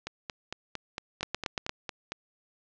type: two click trains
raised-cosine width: 0.2 ms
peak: -12 / -17 dBFS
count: 5 / 10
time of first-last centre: 1.23-1.694 / 0.07-2.12 s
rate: 8.62 / 4.39 Hz
effects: low-pass 6000 Hz 12 dB/octave